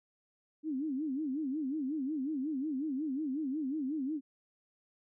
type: tone with vibrato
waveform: sine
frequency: 285.8 Hz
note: D4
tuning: 47 cents flat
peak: -32 dBFS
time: 0.63-4.21 s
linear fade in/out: 50 ms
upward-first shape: sine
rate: 5.5 Hz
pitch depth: 190 cents each way
effects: none